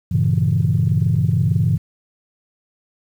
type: chord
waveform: sine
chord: G diminished seventh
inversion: none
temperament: equal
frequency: 98 / 116.54 / 138.59 / 164.81 Hz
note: G2 / Bb2 / Db3 / Fb3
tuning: 0 / 0 / 0 / 0 cents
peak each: -19 dBFS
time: 0.11-1.78 s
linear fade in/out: 10 ms
effects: tanh soft clip ceiling -6 dBFS + 8-bit